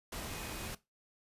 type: tone in noise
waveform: sine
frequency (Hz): 2498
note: D#7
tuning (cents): +6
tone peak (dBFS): -53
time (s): 0.3-0.68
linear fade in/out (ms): 5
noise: pink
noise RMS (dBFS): -42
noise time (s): 0.12-0.75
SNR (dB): -14
effects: noise-tail reverb RT60 0.2 s tail -17 dB re dry + resampled to 32000 Hz